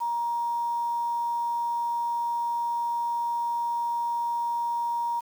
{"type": "tone with quantisation", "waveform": "sine", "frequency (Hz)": 943, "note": "A#5", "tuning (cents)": 20, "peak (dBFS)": -25, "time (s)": [0, 5.21], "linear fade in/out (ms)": 20, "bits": 8, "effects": []}